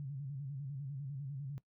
sine tone with vibrato, 138.59 Hz, C#3, in tune, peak -39 dBFS, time 0-1.58 s, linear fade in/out 0 ms, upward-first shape square, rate 10 Hz, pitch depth 83 cents each way, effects noise-tail reverb RT60 0.1 s tail -18 dB re dry

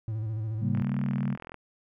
triangle tone with vibrato, 109.4 Hz, A2, 9 cents flat, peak -27 dBFS, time 0.08-0.82 s, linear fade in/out 0 ms, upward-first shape square, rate 14 Hz, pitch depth 45 cents each way
sine chord, G diminished, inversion second, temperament equal with one note detuned, 136.53 / 196 / 233.1 Hz, Db3 / G3 / Bb3, -26 / 0 / 0 cents, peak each -29 / -30 / -32 dBFS, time 0.6-1.37 s, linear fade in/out 50 ms
click train, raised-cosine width 0.5 ms, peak -26 dBFS, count 34, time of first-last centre 0.75-1.543 s, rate 41.6 Hz
effects none

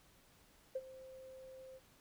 sine tone with ADSR envelope, 523.3 Hz, C5, in tune, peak -34 dBFS, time 0.75-1.8 s, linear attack 8 ms, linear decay 43 ms, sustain -17 dB, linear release 39 ms, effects tanh soft clip ceiling -30 dBFS + pink hiss -67 dBFS RMS until 2 s

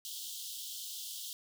pink high-pass noise, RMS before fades -43 dBFS, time 0.05-1.33 s, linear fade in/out 0 ms, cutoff 3000 Hz, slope 96 dB/octave, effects none

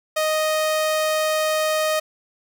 sawtooth tone, 622.3 Hz, D#5, in tune, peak -15 dBFS, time 0.16-2 s, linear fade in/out 10 ms, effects none

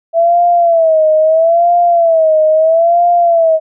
sine tone with vibrato, 659.3 Hz, E5, in tune, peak -6 dBFS, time 0.13-3.6 s, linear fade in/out 50 ms, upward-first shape sine, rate 0.76 Hz, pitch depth 100 cents each way, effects none

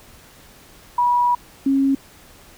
sine tone pair in turn, 971 / 272.5 Hz, B5 / C#4, -30 / -29 cents, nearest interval octave + minor seventh, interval 2199 cents, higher first, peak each -14 dBFS, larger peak neither, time 0.98-1.35 / 1.66-1.95 s, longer first, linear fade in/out 5 ms, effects pink hiss -47 dBFS RMS until 2.57 s

